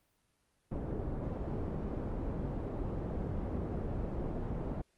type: low-pass noise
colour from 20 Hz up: pink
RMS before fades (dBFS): -37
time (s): 0.71-4.82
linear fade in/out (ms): 10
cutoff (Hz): 530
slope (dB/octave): 12
effects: pink hiss -75 dBFS RMS until 4.97 s + Opus 32 kbps